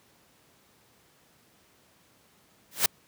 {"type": "noise with exponential growth", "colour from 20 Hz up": "white", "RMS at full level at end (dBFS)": -17, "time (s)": [2.71, 2.86], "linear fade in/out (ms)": 5, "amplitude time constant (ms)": 31, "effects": ["pink hiss -62 dBFS RMS until 3.07 s", "high-pass 100 Hz 12 dB/octave"]}